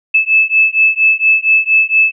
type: beating tone pair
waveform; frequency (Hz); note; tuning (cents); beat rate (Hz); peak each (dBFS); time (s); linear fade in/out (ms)
sine; 2613 / 2617.3; E7 / E7; -16 / -13; 4.3; -11; 0.14-2.12; 10
effects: none